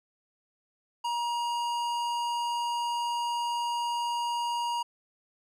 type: tone with tanh clipping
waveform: sine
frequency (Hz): 949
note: A#5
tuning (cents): +31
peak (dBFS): -30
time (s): 1.04-4.83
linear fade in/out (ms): 10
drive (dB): 17
effects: none